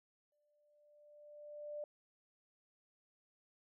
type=tone with exponential growth; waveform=sine; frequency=592 Hz; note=D5; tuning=14 cents sharp; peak=-40 dBFS; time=0.32-1.84 s; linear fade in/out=2 ms; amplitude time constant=330 ms; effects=none